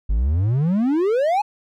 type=exponential sweep; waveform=triangle; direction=up; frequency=47.08 to 866 Hz; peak=-14 dBFS; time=0.09-1.42 s; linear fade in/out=10 ms; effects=none